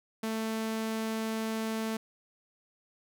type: tone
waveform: sawtooth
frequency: 221.7 Hz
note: A3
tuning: 13 cents sharp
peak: -27 dBFS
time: 0.23-1.97 s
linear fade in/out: 5 ms
effects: none